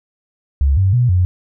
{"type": "tone with pitch steps", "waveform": "sine", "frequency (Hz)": [69.3, 95.6, 122.8, 90.3], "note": ["C#2", "G2", "B2", "F#2"], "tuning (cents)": [0, -43, -9, -42], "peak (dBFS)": -10, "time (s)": [0.61, 1.25], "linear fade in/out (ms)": 0, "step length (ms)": 160, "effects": []}